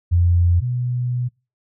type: tone pair in turn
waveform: sine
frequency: 87 / 123.54 Hz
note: F2 / B2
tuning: -6 / +1 cents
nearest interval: tritone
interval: 607 cents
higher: second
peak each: -12 / -19 dBFS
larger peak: first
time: 0.11-0.61 / 0.61-1.29 s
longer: second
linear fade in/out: 20 ms
effects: noise-tail reverb RT60 0.3 s tail -26 dB re dry